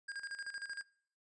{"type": "tone with tremolo", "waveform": "square", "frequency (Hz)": 1616, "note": "G#6", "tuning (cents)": -48, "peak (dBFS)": -40, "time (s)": [0.08, 0.83], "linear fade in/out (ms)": 10, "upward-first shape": "square", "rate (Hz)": 13, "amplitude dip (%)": 70, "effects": ["noise-tail reverb RT60 0.6 s tail -24 dB re dry", "resampled to 22050 Hz"]}